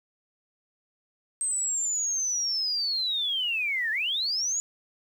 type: linear two-way sweep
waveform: sine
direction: down then up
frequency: 8360 to 1701 to 6920 Hz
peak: -25 dBFS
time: 1.41-4.6 s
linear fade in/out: 0 ms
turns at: 3.91 s
effects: 9-bit